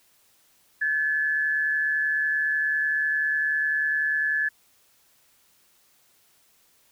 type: tone pair together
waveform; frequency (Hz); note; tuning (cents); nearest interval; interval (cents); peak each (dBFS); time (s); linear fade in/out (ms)
sine; 1568 / 1718.1; G6 / A6; 0 / -42; major second; 158; -31 / -22; 0.81-4.49; 10
effects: white hiss -62 dBFS RMS until 6.91 s